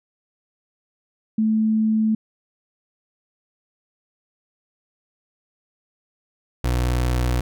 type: tone pair in turn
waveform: sine / 30% pulse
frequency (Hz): 218.6 / 61.34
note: A3 / B1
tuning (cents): -11 / -11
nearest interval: octave + minor seventh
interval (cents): 2200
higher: first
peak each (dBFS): -16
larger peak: neither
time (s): 1.38-2.15 / 6.64-7.41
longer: neither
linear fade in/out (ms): 5
effects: none